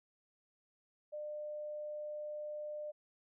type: tone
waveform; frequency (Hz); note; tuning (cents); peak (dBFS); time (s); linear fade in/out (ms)
sine; 600; D5; +37; -40; 1.12-2.92; 20
effects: none